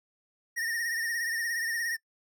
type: tone with vibrato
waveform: square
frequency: 1845 Hz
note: A#6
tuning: 18 cents flat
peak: -30 dBFS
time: 0.56-1.97 s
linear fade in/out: 20 ms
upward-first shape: triangle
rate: 17 Hz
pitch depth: 69 cents each way
effects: noise-tail reverb RT60 0.1 s tail -24 dB re dry